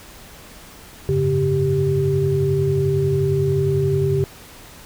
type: tone cluster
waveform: sine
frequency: 92.9 / 104.1 / 141.3 / 391.4 Hz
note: F#2 / G#2 / C#3 / G4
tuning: +7 / +5 / +34 / -3 cents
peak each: -27 / -27 / -19 / -19 dBFS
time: 1.09-4.24 s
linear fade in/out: 0 ms
effects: pink hiss -42 dBFS RMS until 4.85 s